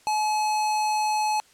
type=tone with notch filter; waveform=square; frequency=854 Hz; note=G#5; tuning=48 cents sharp; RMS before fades=-24 dBFS; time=0.07-1.4 s; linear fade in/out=0 ms; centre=1800 Hz; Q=1.1; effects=white hiss -57 dBFS RMS until 1.53 s + low-pass 9000 Hz 12 dB/octave